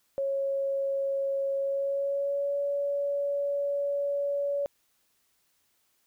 sine tone with pitch glide, 549 to 567 Hz, C#5 to C#5, -17 to +39 cents, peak -26 dBFS, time 0.18-4.66 s, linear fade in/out 0 ms, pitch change +56 cents, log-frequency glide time 1.56-2.58 s, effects white hiss -71 dBFS RMS until 6.06 s

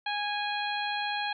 harmonic tone, 826 Hz, G#5, 10 cents flat, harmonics 1 / 2 / 3 / 4 / 5, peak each -32 / -35 / -37 / -38 / -39 dBFS, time 0.06-1.33 s, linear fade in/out 5 ms, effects none

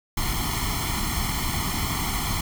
pink noise with comb filter, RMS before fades -26 dBFS, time 0.17-2.41 s, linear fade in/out 5 ms, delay 0.94 ms, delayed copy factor +0.95, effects none

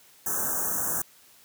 white band-stop noise, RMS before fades -28 dBFS, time 0.26-1.02 s, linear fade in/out 5 ms, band 1700 to 5900 Hz, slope 96 dB/octave, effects white hiss -56 dBFS RMS until 1.44 s + high-pass 80 Hz 12 dB/octave

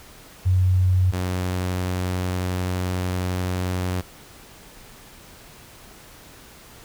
sine / sawtooth tone pair in turn, 92.2 / 91.25 Hz, F#2 / F#2, -6 / -24 cents, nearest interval unison, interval 18 cents, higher first, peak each -15 / -19 dBFS, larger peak first, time 0.45-1.12 / 1.12-4.02 s, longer second, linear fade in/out 20 ms, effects pink hiss -46 dBFS RMS until 6.84 s

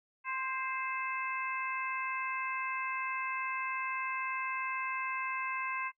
harmonic tone with a mistuned harmonic, 523.3 Hz, C5, in tune, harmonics 2 / 3 / 4 / 5, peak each -37 / -42 / -40 / -40 dBFS, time 0.24-5.92 s, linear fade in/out 50 ms, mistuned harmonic 3, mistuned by +21 cents, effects noise-tail reverb RT60 0.1 s tail -19 dB re dry

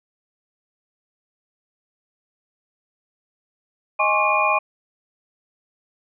sine tone cluster, 623 / 829 / 1070 / 1146 / 2434 Hz, D#5 / G#5 / C6 / D6 / D#7, +2 / -3 / +38 / -43 / -39 cents, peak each -24 / -23 / -21 / -25 / -21 dBFS, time 3.99-4.59 s, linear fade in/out 10 ms, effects none

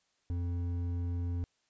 triangle tone with hard clipping, 87.31 Hz, F2, in tune, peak -33 dBFS, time 0.3-1.44 s, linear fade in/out 0 ms, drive 11 dB, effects white hiss -75 dBFS RMS until 1.69 s + resampled to 16000 Hz

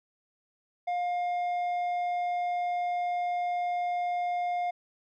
square tone with low-pass filter, 709 Hz, F5, 26 cents sharp, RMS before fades -30 dBFS, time 0.87-4.71 s, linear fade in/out 10 ms, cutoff 1600 Hz, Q 0.85, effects none

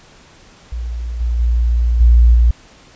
sine tone with level steps, 58.7 Hz, A#1, 13 cents sharp, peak -20 / -14 / -11 / -5 / -7 dBFS, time 0.72-2.51 s, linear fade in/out 5 ms, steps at 1.2 / 1.39 / 2 / 2.34 s, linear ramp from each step 10 ms, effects pink hiss -45 dBFS RMS until 2.95 s + resampled to 16000 Hz

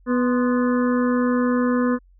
harmonic tone with a mistuned harmonic, 247 Hz, B3, in tune, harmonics 1 / 2 / 4 / 5 / 6 / 7, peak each -18 / -24 / -30 / -32 / -34 / -35 dBFS, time 0.06-1.99 s, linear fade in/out 50 ms, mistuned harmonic 4, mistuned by +92 cents, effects added 45 Hz sine -50 dBFS peak until 2.19 s

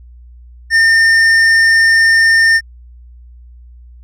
triangle tone with hard clipping, 1812 Hz, A#6, 50 cents flat, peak -8 dBFS, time 0.7-2.61 s, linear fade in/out 50 ms, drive 11 dB, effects added 60 Hz sine -35 dBFS peak until 4.03 s

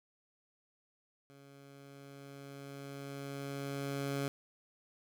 15% pulse tone with level ramp, 139.4 Hz, C#3, 10 cents sharp, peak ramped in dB -50 to -27 dBFS, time 1.3-4.28 s, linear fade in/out 0 ms, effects none

